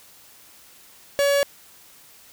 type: tone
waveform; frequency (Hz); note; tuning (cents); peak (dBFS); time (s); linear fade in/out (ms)
45% pulse; 565; C#5; +33; -17; 1.19-1.43; 0
effects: white hiss -50 dBFS RMS until 2.32 s